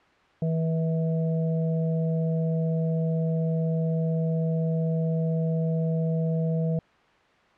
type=harmonic tone; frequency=162.2 Hz; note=E3; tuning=28 cents flat; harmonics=1 / 3 / 4; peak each=-23 / -33 / -35 dBFS; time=0.42-6.79 s; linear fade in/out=2 ms; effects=white hiss -58 dBFS RMS until 7.57 s + low-pass 2000 Hz 12 dB/octave